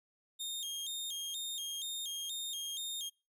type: tone with vibrato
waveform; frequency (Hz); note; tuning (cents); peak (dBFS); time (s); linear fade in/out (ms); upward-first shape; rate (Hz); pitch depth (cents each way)
sawtooth; 3443; A7; -38; -35; 0.39-3.1; 20; square; 2.1; 110
effects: noise-tail reverb RT60 0.3 s tail -25 dB re dry